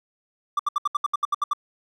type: tone bursts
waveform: triangle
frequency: 1174.7 Hz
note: D6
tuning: in tune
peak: -17 dBFS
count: 11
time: 0.57-1.534 s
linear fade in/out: 5 ms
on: 24 ms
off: 70 ms
effects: none